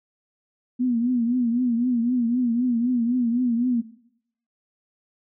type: tone with vibrato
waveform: sine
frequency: 241.3 Hz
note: B3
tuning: 40 cents flat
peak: -19 dBFS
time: 0.79-3.82 s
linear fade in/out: 20 ms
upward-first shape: triangle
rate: 3.9 Hz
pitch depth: 110 cents each way
effects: noise-tail reverb RT60 0.7 s tail -17 dB re dry